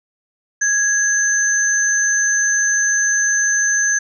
sine tone pair together, 1661.2 / 6207 Hz, G#6 / G8, 0 / -18 cents, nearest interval octave + major seventh, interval 2282 cents, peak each -16 / -17 dBFS, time 0.61-3.99 s, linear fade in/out 10 ms, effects none

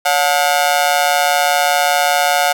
sawtooth tone with amplitude modulation, 720 Hz, F#5, 47 cents flat, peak -4 dBFS, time 0.05-2.53 s, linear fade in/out 10 ms, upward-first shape sine, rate 155 Hz, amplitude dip 95%, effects none

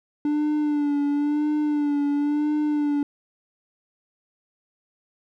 triangle tone with vibrato, 293.8 Hz, D4, 1 cent sharp, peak -18 dBFS, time 0.25-3.03 s, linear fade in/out 2 ms, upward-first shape sine, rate 0.97 Hz, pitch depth 41 cents each way, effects none

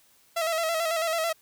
sawtooth tone with vibrato, 656 Hz, E5, 9 cents flat, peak -21 dBFS, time 0.36-1.33 s, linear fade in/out 10 ms, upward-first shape square, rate 9.1 Hz, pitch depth 47 cents each way, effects white hiss -61 dBFS RMS until 1.41 s

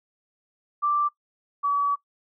sine tone pair in turn, 1174.7 / 1141.3 Hz, D6 / D6, 0 / -50 cents, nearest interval unison, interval 50 cents, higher first, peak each -20 dBFS, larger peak neither, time 0.82-1.09 / 1.63-1.96 s, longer second, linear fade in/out 20 ms, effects noise-tail reverb RT60 0.1 s tail -20 dB re dry

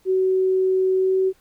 sine tone with pitch glide, 375.9 to 378.5 Hz, F#4 to F#4, +27 to +39 cents, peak -16 dBFS, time 0.05-1.33 s, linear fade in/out 50 ms, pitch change +12 cents, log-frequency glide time 0.95-1.17 s, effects pink hiss -60 dBFS RMS until 1.4 s

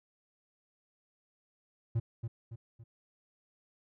triangle tone with echo, 114.6 Hz, A#2, 29 cents flat, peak -25 dBFS, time 1.95-2 s, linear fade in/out 10 ms, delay 280 ms, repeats 3, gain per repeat -7 dB, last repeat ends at 2.84 s, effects none

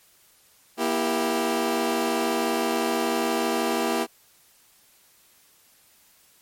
20% pulse chord, E diminished, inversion second, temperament just, 237.3 / 329.6 / 395.6 Hz, Bb3 / E4 / G4, +31 / 0 / +16 cents, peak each -22 dBFS, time 0.77-4.07 s, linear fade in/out 50 ms, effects white hiss -58 dBFS RMS until 6.41 s + MP3 64 kbps

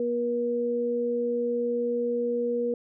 sine tone pair together, 240 / 479 Hz, B3 / A#4, -49 / +47 cents, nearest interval octave, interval 1196 cents, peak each -31 / -25 dBFS, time 0-2.74 s, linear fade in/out 2 ms, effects none

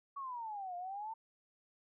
sine exponential two-way sweep, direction down then up, 1136 to 698 to 911 Hz, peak -40 dBFS, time 0.16-1.14 s, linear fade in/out 10 ms, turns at 0.76 s, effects none

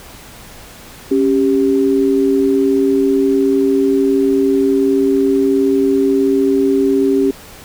sine tone pair together, 274.7 / 393.3 Hz, C#4 / G4, -16 / +6 cents, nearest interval tritone, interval 622 cents, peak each -13 dBFS, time 1.11-7.31 s, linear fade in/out 5 ms, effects pink hiss -37 dBFS RMS until 7.64 s

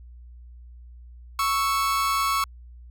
40% pulse tone pair together, 1108.7 / 1318.5 Hz, C#6 / E6, 0 / 0 cents, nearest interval minor third, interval 300 cents, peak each -22 / -26 dBFS, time 1.39-2.44 s, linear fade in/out 2 ms, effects added 60 Hz sine -42 dBFS peak until 2.9 s

